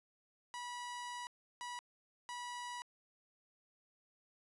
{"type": "tone bursts at uneven times", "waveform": "sawtooth", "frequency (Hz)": 974, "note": "B5", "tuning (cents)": -24, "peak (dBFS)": -39, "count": 3, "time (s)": [[0.54, 1.27], [1.61, 1.79], [2.29, 2.82]], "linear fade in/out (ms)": 0, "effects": ["resampled to 24000 Hz"]}